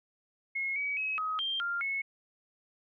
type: tone with pitch steps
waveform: sine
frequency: 2166 / 2271 / 2556 / 1265 / 3175 / 1395 / 2193 Hz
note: C#7 / C#7 / D#7 / D#6 / G7 / F6 / C#7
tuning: -41 / +41 / +46 / +28 / +21 / -2 / -19 cents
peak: -30 dBFS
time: 0.55-2.02 s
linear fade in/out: 10 ms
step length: 210 ms
effects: none